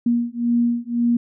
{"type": "beating tone pair", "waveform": "sine", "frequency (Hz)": [236.5, 238.4], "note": ["A#3", "A#3"], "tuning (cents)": [25, 39], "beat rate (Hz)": 1.9, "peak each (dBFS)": -20, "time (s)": [0.06, 1.17], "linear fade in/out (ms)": 5, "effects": []}